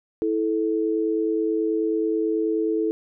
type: tone pair together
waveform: sine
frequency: 326.6 / 435.9 Hz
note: E4 / A4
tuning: -16 / -16 cents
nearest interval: perfect fourth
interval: 500 cents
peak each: -23 dBFS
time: 0.22-2.91 s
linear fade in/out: 0 ms
effects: none